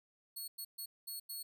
5% pulse tone bursts at uneven times, 4349 Hz, C#8, 34 cents flat, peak -35 dBFS, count 5, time 0.36-0.48 / 0.58-0.65 / 0.78-0.86 / 1.07-1.2 / 1.29-1.43 s, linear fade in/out 10 ms, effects none

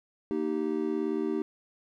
triangle chord, Eb major, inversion second, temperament just, 233.3 / 311.1 / 388.9 Hz, Bb3 / Eb4 / G4, +2 / 0 / -14 cents, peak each -32 / -29 / -29 dBFS, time 0.31-1.42 s, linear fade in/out 0 ms, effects none

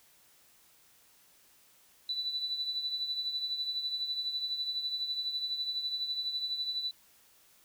sine tone with tremolo, 3974 Hz, B7, 10 cents sharp, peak -29 dBFS, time 2.09-6.91 s, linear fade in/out 2 ms, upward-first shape triangle, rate 12 Hz, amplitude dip 65%, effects white hiss -63 dBFS RMS until 7.64 s

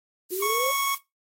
violet noise, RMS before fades -31 dBFS, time 0.29-0.99 s, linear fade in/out 50 ms
sine exponential sweep, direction up, 355.1 to 554.4 Hz, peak -27 dBFS, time 0.31-0.72 s, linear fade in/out 20 ms
25% pulse tone, 1105 Hz, C#6, 6 cents flat, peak -21 dBFS, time 0.42-0.95 s, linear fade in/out 5 ms
effects noise-tail reverb RT60 0.2 s tail -19 dB re dry + AAC 48 kbps

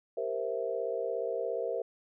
sine chord, C dominant seventh, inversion second, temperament equal, 392 / 466.2 / 523.3 / 659.3 Hz, G4 / Bb4 / C5 / E5, 0 / 0 / 0 / 0 cents, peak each -39 / -34 / -36 / -37 dBFS, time 0.17-1.82 s, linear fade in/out 5 ms, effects none

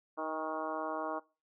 harmonic tone with a mistuned harmonic, 157.3 Hz, D#3, 19 cents sharp, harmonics 2 / 3 / 4 / 5 / 6 / 7 / 8 / 9, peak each -42 / -44 / -40 / -43 / -43 / -41 / -47 / -48 dBFS, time 0.17-1.2 s, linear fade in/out 20 ms, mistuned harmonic 5, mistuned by +30 cents, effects noise-tail reverb RT60 0.3 s tail -21 dB re dry

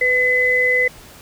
sine tone pair together, 500 / 2020 Hz, B4 / B6, +21 / +39 cents, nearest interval 2 octaves, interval 2418 cents, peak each -20 / -14 dBFS, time 0.01-0.88 s, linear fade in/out 5 ms, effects pink hiss -42 dBFS RMS until 1.21 s

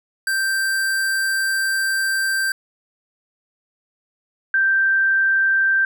square / sine tone pair in turn, 1568 / 1568 Hz, G6 / G6, 0 / 0 cents, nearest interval unison, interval 0 cents, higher neither, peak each -19 / -14 dBFS, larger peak second, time 0.27-2.52 / 4.54-5.85 s, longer first, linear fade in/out 2 ms, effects none

